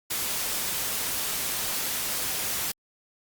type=noise; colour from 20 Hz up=white; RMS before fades=-29 dBFS; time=0.1-2.72 s; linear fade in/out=10 ms; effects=Opus 48 kbps